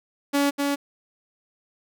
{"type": "tone with echo", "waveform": "sawtooth", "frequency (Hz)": 283.2, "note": "C#4", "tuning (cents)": 37, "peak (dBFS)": -15, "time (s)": [0.33, 0.51], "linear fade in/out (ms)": 20, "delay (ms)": 250, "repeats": 1, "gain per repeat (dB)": -3, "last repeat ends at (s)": 0.76, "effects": []}